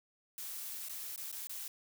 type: noise with dropouts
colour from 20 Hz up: blue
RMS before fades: -43 dBFS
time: 0.38-1.68 s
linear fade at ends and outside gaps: 1 ms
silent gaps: 0.886-0.895 / 1.161-1.177 / 1.316-1.326 / 1.471-1.495 s
effects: none